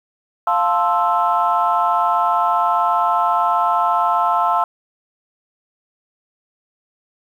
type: chord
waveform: sine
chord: F major seventh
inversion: none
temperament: equal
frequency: 698.5 / 880 / 1046.5 / 1318.5 Hz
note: F5 / A5 / C6 / E6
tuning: 0 / 0 / 0 / 0 cents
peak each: -19 dBFS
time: 0.47-4.64 s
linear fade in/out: 2 ms
effects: tanh soft clip ceiling -5 dBFS + 8-bit

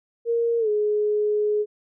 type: tone with pitch glide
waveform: sine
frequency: 466.2 to 420.2 Hz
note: A#4 to G#4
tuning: 0 to +20 cents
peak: -19 dBFS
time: 0.25-1.66 s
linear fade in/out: 50 ms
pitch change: -180 cents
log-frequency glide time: 0.59-0.69 s
effects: none

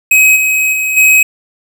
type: tone with level steps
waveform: square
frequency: 2538 Hz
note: D#7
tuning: 34 cents sharp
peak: -5 / -10 / -13 / -5 dBFS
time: 0.11-1.23 s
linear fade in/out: 5 ms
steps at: 0.35 / 0.72 / 0.96 s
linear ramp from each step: 20 ms
effects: none

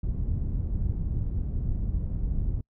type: low-pass noise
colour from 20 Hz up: pink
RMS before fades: -28 dBFS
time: 0.03-2.61 s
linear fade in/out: 5 ms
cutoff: 120 Hz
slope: 12 dB/octave
effects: noise-tail reverb RT60 0.1 s tail -26 dB re dry

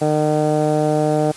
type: tone with low-pass filter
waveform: 15% pulse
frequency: 152.2 Hz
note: D#3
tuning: 38 cents flat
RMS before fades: -17 dBFS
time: 0.01-1.32 s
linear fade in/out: 10 ms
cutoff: 750 Hz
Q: 2.7
effects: white hiss -38 dBFS RMS until 1.36 s + resampled to 24000 Hz

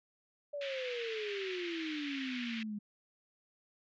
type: exponential sweep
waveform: sine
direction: down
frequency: 587.3 to 204.3 Hz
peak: -37 dBFS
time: 0.53-2.79 s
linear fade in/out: 10 ms
type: band-pass noise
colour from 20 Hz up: white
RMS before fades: -44 dBFS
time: 0.61-2.63 s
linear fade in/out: 2 ms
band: 1800 to 3100 Hz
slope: 24 dB/octave
effects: resampled to 16000 Hz

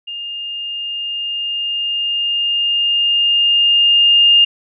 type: tone with level ramp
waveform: sine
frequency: 2820 Hz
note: F7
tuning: 16 cents sharp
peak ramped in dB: -24 to -6 dBFS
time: 0.07-4.45 s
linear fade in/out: 10 ms
effects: none

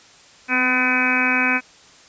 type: harmonic tone with a mistuned harmonic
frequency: 253.2 Hz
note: B3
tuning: 43 cents sharp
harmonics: 1 / 2 / 3 / 4 / 5 / 6 / 7 / 8 / 9 / 10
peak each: -24 / -33 / -30 / -28 / -30 / -22 / -28 / -31 / -22 / -22 dBFS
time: 0.48-1.61 s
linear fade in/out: 50 ms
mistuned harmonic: 1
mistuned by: +17 cents
effects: white hiss -48 dBFS RMS until 2.08 s + resampled to 16000 Hz

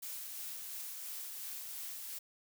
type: noise with tremolo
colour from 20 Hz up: blue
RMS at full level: -43 dBFS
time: 0.02-2.19 s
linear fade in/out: 10 ms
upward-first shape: sine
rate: 2.9 Hz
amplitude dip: 25%
effects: none

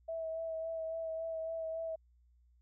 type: tone with vibrato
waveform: sine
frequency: 650 Hz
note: E5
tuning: 24 cents flat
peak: -36 dBFS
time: 0.08-1.96 s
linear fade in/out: 10 ms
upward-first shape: sine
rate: 3.6 Hz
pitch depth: 19 cents each way
effects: added 60 Hz sine -64 dBFS peak until 2.61 s

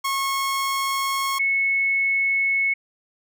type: tone pair in turn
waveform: sawtooth / sine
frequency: 1091 / 2198 Hz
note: C#6 / C#7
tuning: -28 / -15 cents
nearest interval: octave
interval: 1213 cents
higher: second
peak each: -18 dBFS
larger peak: neither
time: 0.04-1.39 / 1.39-2.74 s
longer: neither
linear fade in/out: 10 ms
effects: none

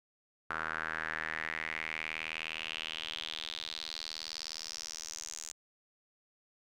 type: tone with band-pass filter sweep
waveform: sawtooth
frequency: 79.5 Hz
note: D#2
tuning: 38 cents sharp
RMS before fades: -40 dBFS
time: 0.5-5.52 s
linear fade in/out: 5 ms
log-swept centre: 1400 to 6900 Hz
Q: 4.7
effects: none

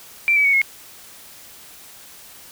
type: tone with pitch steps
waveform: sine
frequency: 2349 / 2287 / 2227 / 2169 Hz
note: D7 / D7 / C#7 / C#7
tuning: 0 / -47 / +7 / -38 cents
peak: -13 dBFS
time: 0.28-0.616 s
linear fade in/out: 0 ms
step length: 84 ms
effects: white hiss -43 dBFS RMS until 2.51 s

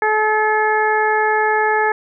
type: harmonic tone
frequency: 430.2 Hz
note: A4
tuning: 39 cents flat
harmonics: 1 / 2 / 3 / 4 / 5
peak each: -19 / -17 / -25 / -19 / -27 dBFS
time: 0.02-1.92 s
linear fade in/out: 2 ms
effects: none

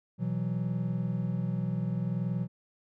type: chord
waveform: triangle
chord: B suspended fourth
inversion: none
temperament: just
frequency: 123.47 / 164.63 / 185.21 Hz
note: B2 / E3 / F#3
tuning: 0 / -2 / +2 cents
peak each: -31 dBFS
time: 0.18-2.48 s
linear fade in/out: 50 ms
effects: none

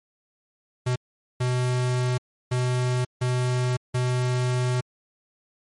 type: tone bursts at uneven times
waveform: square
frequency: 125.3 Hz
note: B2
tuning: 25 cents sharp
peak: -22 dBFS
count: 5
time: 0.86-0.96 / 1.4-2.18 / 2.51-3.05 / 3.21-3.77 / 3.94-4.81 s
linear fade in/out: 10 ms
effects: MP3 48 kbps

